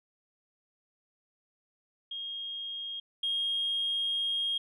sine tone pair in turn, 3248 / 3248 Hz, G#7 / G#7, -39 / -39 cents, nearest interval unison, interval 0 cents, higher neither, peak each -35 / -27 dBFS, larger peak second, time 2.11-3 / 3.23-4.58 s, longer second, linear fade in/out 5 ms, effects tanh soft clip ceiling -23 dBFS

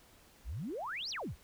sine exponential two-way sweep, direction up then down, 44.89 to 5920 to 44.89 Hz, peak -37 dBFS, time 0.44-1.36 s, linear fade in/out 50 ms, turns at 1.1 s, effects pink hiss -62 dBFS RMS until 1.43 s

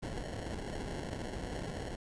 pink noise with sample-and-hold, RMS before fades -40 dBFS, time 0.02-1.96 s, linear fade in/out 10 ms, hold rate 1225 Hz, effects resampled to 22050 Hz

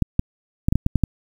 clicks, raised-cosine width 5 ms, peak -4 dBFS, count 8, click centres 0.023 / 0.194 / 0.685 / 0.725 / 0.756 / 0.864 / 0.957 / 1.037 s, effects 7-bit

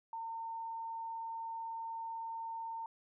sine tone, 909 Hz, A#5, 44 cents flat, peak -39 dBFS, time 0.13-2.86 s, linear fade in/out 2 ms, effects none

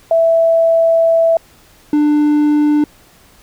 sine / triangle tone pair in turn, 660 / 297.3 Hz, E5 / D4, +2 / +21 cents, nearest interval octave + major second, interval 1381 cents, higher first, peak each -8 / -7 dBFS, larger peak second, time 0.11-1.37 / 1.93-2.84 s, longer first, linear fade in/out 2 ms, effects pink hiss -47 dBFS RMS until 3.42 s

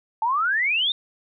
sine exponential sweep, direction up, 863 to 3729 Hz, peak -19 dBFS, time 0.22-0.92 s, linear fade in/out 2 ms, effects none

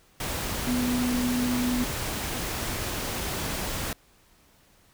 sine tone in noise, 246.9 Hz, B3, in tune, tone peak -24 dBFS, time 0.67-1.84 s, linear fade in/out 2 ms, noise pink, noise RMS -31 dBFS, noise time 0.2-3.93 s, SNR +4 dB, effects pink hiss -60 dBFS RMS until 4.93 s

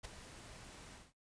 pink noise with ADSR envelope, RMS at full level -44 dBFS, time 0.03-1.13 s, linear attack 21 ms, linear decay 8 ms, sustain -10 dB, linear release 200 ms, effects noise-tail reverb RT60 0.1 s tail -17 dB re dry + resampled to 22050 Hz

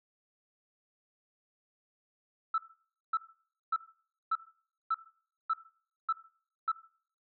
sine tone bursts, 1318.5 Hz, E6, in tune, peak -25 dBFS, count 8, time 2.54-6.718 s, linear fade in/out 5 ms, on 41 ms, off 550 ms, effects noise-tail reverb RT60 0.5 s tail -17 dB re dry + tanh soft clip ceiling -22 dBFS

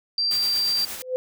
sine tone, 4706 Hz, D8, 3 cents sharp, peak -20 dBFS, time 0.18-0.85 s, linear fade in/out 2 ms
white noise with tremolo, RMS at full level -32 dBFS, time 0.31-1.02 s, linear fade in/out 0 ms, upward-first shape sine, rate 8.6 Hz, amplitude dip 45%
sine tone with exponential growth, 510 Hz, C5, 44 cents flat, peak -18 dBFS, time 0.94-1.16 s, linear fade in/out 0 ms, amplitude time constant 46 ms
effects none

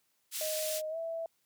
white band-pass noise, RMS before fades -37 dBFS, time 0.31-0.82 s, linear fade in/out 50 ms, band 2700 to 15000 Hz, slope 12 dB/octave
sine tone with pitch glide, 622.3 to 659.3 Hz, D#5 to E5, 0 to 0 cents, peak -34 dBFS, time 0.41-1.26 s, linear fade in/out 2 ms, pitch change +100 cents, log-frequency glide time 0.89-0.97 s
effects white hiss -75 dBFS RMS until 1.45 s + high-pass 60 Hz 12 dB/octave

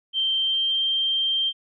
sine tone with pitch glide, 3136 to 3160 Hz, G7 to G7, 0 to +13 cents, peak -20 dBFS, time 0.13-1.53 s, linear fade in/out 50 ms, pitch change +13 cents, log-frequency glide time 0.37-0.81 s, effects none

